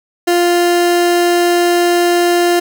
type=tone; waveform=30% pulse; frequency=349.2 Hz; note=F4; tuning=in tune; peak=-7 dBFS; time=0.27-2.6 s; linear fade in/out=10 ms; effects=none